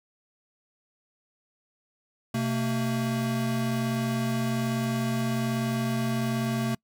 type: tone pair together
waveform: square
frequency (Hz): 127.6 / 226.4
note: C3 / A3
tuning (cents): -43 / +50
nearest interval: minor seventh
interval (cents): 993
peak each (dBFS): -30 / -28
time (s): 2.34-6.75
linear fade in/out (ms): 5
effects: noise-tail reverb RT60 0.1 s tail -26 dB re dry